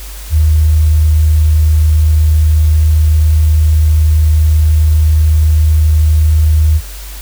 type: tone with tanh clipping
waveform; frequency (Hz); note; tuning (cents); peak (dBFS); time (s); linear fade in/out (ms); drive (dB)
triangle; 77.7; D#2; -2; -5; 0.3-6.81; 50; 3
effects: added 50 Hz sine -25 dBFS peak until 7.21 s + white hiss -32 dBFS RMS until 7.21 s